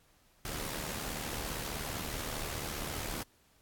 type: noise with amplitude modulation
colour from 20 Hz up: pink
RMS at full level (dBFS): -36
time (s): 0.45-3.23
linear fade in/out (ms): 2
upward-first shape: sine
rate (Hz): 75.2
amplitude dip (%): 55
effects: pink hiss -67 dBFS RMS until 3.61 s + AAC 64 kbps